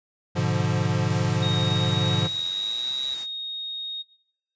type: chord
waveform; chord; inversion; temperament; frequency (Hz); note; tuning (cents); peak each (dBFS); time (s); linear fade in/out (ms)
square; G# diminished seventh; none; equal; 103.83 / 123.47 / 146.83 / 174.61; G#2 / B2 / D3 / F3; 0 / 0 / 0 / 0; -28; 0.35-2.28; 20
type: noise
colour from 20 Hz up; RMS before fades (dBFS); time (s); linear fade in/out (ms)
white; -40; 1.08-3.27; 50
type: tone with pitch glide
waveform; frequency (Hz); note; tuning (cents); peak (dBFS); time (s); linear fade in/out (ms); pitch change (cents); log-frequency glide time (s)
sine; 3737 to 3862; A#7 to B7; +4 to -39; -27; 1.42-3.15; 10; +57; 1.62-2.93
type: tone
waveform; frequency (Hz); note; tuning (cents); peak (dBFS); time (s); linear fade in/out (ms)
sine; 3729; A#7; 0; -29; 2.35-4.03; 20
effects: noise-tail reverb RT60 0.8 s tail -20 dB re dry + resampled to 16000 Hz